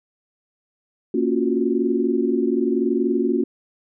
sine chord, Gb major seventh, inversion first, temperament equal, 233.1 / 277.2 / 349.2 / 370 Hz, Bb3 / Db4 / F4 / Gb4, 0 / 0 / 0 / 0 cents, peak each -23 dBFS, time 1.14-3.44 s, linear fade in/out 5 ms, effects none

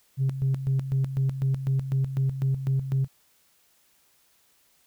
sine tone with tremolo, 134.1 Hz, C3, 43 cents sharp, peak -19 dBFS, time 0.17-3.08 s, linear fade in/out 50 ms, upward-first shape square, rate 4 Hz, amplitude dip 70%, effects tanh soft clip ceiling -18 dBFS + white hiss -64 dBFS RMS until 4.86 s

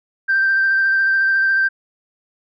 sine tone with vibrato, 1568 Hz, G6, in tune, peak -12 dBFS, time 0.28-1.69 s, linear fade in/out 20 ms, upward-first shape sine, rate 14 Hz, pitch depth 15 cents each way, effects tanh soft clip ceiling -9 dBFS

